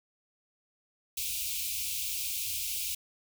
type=band-stop noise; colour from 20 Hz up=white; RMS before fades=-34 dBFS; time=1.17-2.95 s; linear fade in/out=5 ms; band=100 to 2300 Hz; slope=96 dB/octave; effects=none